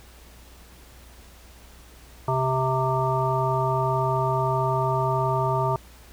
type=harmonic tone; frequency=130.81 Hz; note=C3; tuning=in tune; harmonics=1 / 3 / 5 / 7 / 9; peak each=-25 / -29 / -28 / -26 / -29 dBFS; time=2.28-5.76 s; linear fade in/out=2 ms; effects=added 60 Hz sine -48 dBFS peak until 6.12 s + pink hiss -51 dBFS RMS until 6.12 s